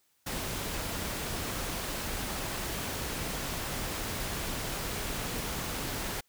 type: noise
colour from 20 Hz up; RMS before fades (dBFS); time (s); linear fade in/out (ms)
pink; -35; 0.26-6.21; 10
effects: white hiss -71 dBFS RMS until 6.28 s